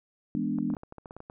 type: chord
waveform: sine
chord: E dominant seventh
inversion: none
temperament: equal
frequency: 164.81 / 207.7 / 246.9 / 293.7 Hz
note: E3 / G#3 / B3 / D4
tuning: 0 / 0 / 0 / 0 cents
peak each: -36 / -31 / -31 / -32 dBFS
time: 0.35-0.75 s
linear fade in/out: 0 ms
type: clicks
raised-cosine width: 1 ms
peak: -29 dBFS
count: 12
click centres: 0.586 / 0.702 / 0.738 / 0.768 / 0.834 / 0.924 / 0.983 / 1.058 / 1.109 / 1.166 / 1.204 / 1.299 s
effects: none